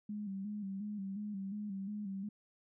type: tone with vibrato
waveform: sine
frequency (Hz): 201.4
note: G3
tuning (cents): +47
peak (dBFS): -38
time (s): 0.09-2.29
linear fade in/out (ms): 5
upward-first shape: square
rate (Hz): 2.8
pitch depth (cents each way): 64
effects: none